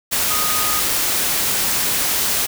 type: tone in noise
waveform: sine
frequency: 1242 Hz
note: D#6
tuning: 3 cents flat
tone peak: -24 dBFS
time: 0.29-0.81 s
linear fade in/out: 20 ms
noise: white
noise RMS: -19 dBFS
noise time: 0.11-2.47 s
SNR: -8 dB
effects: none